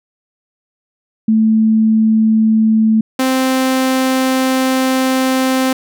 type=tone pair in turn; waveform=sine / sawtooth; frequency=220 / 261 Hz; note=A3 / C4; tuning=0 / -4 cents; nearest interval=minor third; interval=296 cents; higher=second; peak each=-8 dBFS; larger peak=neither; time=1.28-3.01 / 3.19-5.73 s; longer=second; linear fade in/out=5 ms; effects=none